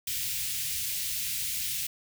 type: band-stop noise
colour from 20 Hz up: white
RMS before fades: -32 dBFS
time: 0.07-1.87 s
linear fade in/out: 5 ms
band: 150 to 2200 Hz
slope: 24 dB/octave
effects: none